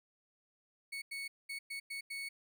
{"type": "tone bursts at uneven times", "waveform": "35% pulse", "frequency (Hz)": 2217, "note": "C#7", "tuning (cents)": 0, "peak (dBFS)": -38, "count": 6, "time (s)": [[0.92, 1.02], [1.11, 1.28], [1.49, 1.59], [1.7, 1.8], [1.9, 2.01], [2.1, 2.29]], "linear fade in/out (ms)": 10, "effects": []}